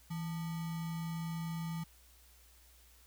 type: tone with sample-and-hold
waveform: sine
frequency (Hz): 164.5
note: E3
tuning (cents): -3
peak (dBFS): -36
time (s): 0.1-1.84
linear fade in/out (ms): 10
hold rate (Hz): 1050
effects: added 60 Hz sine -62 dBFS peak until 3.06 s + white hiss -64 dBFS RMS until 3.06 s